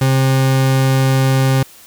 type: tone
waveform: 40% pulse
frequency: 133.1 Hz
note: C3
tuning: 30 cents sharp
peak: -10 dBFS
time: 0.01-1.63 s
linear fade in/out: 5 ms
effects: white hiss -42 dBFS RMS until 1.86 s